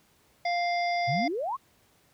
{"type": "harmonic tone", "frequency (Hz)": 698.5, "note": "F5", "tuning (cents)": 0, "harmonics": [1, 3, 5, 7, 8], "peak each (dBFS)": [-26, -32, -45, -39, -49], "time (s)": [0.45, 1.28], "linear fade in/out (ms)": 5}
{"type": "exponential sweep", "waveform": "sine", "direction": "up", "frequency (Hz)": [115.6, 1161], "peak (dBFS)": -28, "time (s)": [1.07, 1.57], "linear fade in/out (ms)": 20}
{"effects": ["pink hiss -64 dBFS RMS until 2.13 s", "high-pass 60 Hz 12 dB/octave"]}